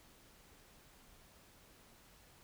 silence, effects pink hiss -63 dBFS RMS until 2.43 s

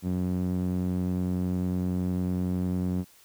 sawtooth tone with band-pass filter, 90.9 Hz, F#2, 30 cents flat, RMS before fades -28 dBFS, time 0.02-3.05 s, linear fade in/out 50 ms, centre 200 Hz, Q 1.8, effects white hiss -57 dBFS RMS until 3.24 s

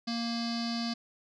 square tone with low-pass filter, 233.1 Hz, A#3, in tune, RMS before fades -33 dBFS, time 0.07-0.94 s, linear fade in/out 10 ms, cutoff 4700 Hz, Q 9.9, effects none

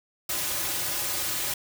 white noise with comb filter, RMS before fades -29 dBFS, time 0.29-1.54 s, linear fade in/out 5 ms, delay 4.4 ms, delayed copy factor -0.95, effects none

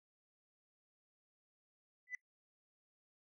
sine tone with exponential growth, 1996 Hz, B6, 18 cents sharp, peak -34 dBFS, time 2.07-2.15 s, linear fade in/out 2 ms, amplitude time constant 17 ms, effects noise-tail reverb RT60 0.1 s tail -24 dB re dry + tanh soft clip ceiling -36 dBFS

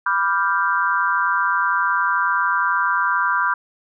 sine chord, G dominant seventh, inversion first, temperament equal, 987.8 / 1174.7 / 1396.9 / 1568 Hz, B5 / D6 / F6 / G6, 0 / 0 / 0 / 0 cents, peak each -22 dBFS, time 0.06-3.54 s, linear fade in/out 5 ms, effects none

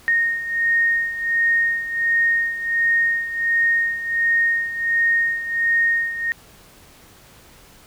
sine beating tone pair, 1852 / 1853.4 Hz, A#6 / A#6, -12 / -10 cents, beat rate 1.4 Hz, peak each -18 / -23 dBFS, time 0.08-6.32 s, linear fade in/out 0 ms, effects pink hiss -48 dBFS RMS until 7.86 s

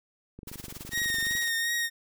click train, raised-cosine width 3 ms, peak -30 dBFS, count 24, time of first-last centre 0.39-1.352 s, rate 23.9 Hz
white noise with tremolo, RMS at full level -41 dBFS, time 0.47-1.49 s, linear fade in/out 10 ms, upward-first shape sine, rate 18 Hz, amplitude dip 85%
sawtooth tone with vibrato, 1861 Hz, A#6, 3 cents flat, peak -23 dBFS, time 0.91-1.9 s, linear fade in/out 50 ms, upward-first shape triangle, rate 2.7 Hz, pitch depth 31 cents each way
effects none

